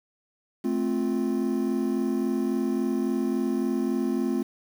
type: chord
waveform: triangle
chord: F major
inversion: first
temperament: just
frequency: 218.3 / 261.9 / 349.2 Hz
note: A3 / C4 / F4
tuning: -13 / +2 / 0 cents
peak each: -26 / -25 / -27 dBFS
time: 0.64-4.43 s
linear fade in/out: 10 ms
effects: 8-bit